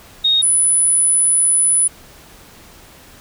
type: tone pair in turn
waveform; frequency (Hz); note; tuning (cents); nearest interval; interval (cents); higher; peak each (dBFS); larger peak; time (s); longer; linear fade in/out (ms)
sine; 3729 / 9982; A#7 / D#9; 0 / +5; octave + perfect fourth; 1705; second; -11; neither; 0.24-0.42 / 0.42-1.88; second; 10
effects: pink hiss -43 dBFS RMS until 3.2 s